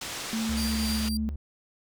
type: low-pass noise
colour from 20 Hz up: white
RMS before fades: -36 dBFS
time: 0.01-1.09 s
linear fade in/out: 5 ms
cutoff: 6300 Hz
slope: 12 dB/octave
type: tone with pitch glide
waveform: sine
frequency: 223.1 to 218.4 Hz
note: A3 to A3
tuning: +24 to -13 cents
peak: -27 dBFS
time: 0.33-1.29 s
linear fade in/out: 0 ms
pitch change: -37 cents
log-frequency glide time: 0.56-1.01 s
type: tone with vibrato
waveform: triangle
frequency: 70.1 Hz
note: C#2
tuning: 20 cents sharp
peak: -29 dBFS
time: 0.49-1.36 s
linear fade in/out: 5 ms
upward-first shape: sine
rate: 10 Hz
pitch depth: 86 cents each way
type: tone with tremolo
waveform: sawtooth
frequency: 4723 Hz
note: D8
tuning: 9 cents sharp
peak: -29 dBFS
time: 0.57-1.17 s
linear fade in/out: 2 ms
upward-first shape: triangle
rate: 3.7 Hz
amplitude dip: 50%
effects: none